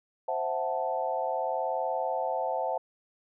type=chord; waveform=sine; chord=F# half-diminished seventh; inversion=second; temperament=equal; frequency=523.3 / 659.3 / 740 / 880 Hz; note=C5 / E5 / F#5 / A5; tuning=0 / 0 / 0 / 0 cents; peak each=-33 dBFS; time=0.28-2.78 s; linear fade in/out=5 ms; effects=none